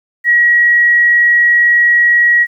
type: tone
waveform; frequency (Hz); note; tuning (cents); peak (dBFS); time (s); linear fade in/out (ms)
sine; 1909; A#6; +41; -6; 0.24-2.47; 50
effects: 8-bit